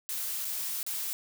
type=noise with dropouts; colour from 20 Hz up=blue; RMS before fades=-34 dBFS; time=0.09-1.13 s; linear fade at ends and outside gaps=0 ms; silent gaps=0.447-0.452 / 0.829-0.865 s; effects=none